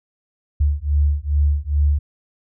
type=beating tone pair; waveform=sine; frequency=71.8 / 74.2 Hz; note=D2 / D2; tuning=-39 / +18 cents; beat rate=2.4 Hz; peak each=-18 dBFS; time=0.6-1.99 s; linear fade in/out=10 ms; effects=none